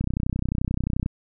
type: click train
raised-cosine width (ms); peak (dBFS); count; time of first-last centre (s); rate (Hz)
5; -12; 34; 0.01-1.061; 31.4
effects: none